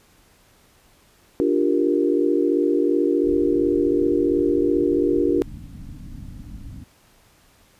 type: chord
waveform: sine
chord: G minor seventh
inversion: second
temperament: equal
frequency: 293.7 / 349.2 / 392 / 466.2 Hz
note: D4 / F4 / G4 / Bb4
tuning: 0 / 0 / 0 / 0 cents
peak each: -21 / -21 / -23 / -24 dBFS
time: 1.4-5.42 s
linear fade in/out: 0 ms
type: low-pass noise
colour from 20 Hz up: pink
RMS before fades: -37 dBFS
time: 3.24-6.84 s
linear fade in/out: 5 ms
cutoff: 300 Hz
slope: 96 dB/octave
effects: pink hiss -56 dBFS RMS until 7.79 s + resampled to 32000 Hz